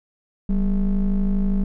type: ring-modulated tone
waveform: triangle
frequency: 110 Hz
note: A2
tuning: in tune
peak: -12 dBFS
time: 0.49-1.64 s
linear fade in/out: 5 ms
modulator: 83.8 Hz
effects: none